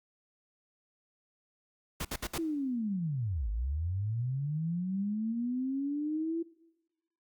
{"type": "noise bursts", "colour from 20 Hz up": "pink", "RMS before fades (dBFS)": -35, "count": 4, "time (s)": [2, 2.382], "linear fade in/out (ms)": 5, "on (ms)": 49, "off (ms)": 62}
{"type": "linear two-way sweep", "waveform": "sine", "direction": "down then up", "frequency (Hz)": [337.4, 49.23, 337.4], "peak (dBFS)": -30, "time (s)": [2.38, 6.43], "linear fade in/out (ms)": 10, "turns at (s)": 3.49}
{"effects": ["noise-tail reverb RT60 1.0 s tail -21 dB re dry", "Opus 48 kbps"]}